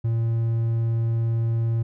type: tone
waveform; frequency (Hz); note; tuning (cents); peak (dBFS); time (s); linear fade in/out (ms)
triangle; 114.7; A#2; -28; -18; 0.04-1.83; 10
effects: none